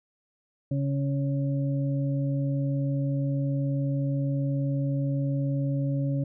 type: harmonic tone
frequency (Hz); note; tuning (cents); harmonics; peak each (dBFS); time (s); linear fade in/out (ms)
138.9; C#3; +4; 1 / 2 / 4; -25 / -31 / -37; 0.71-6.24; 5
effects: none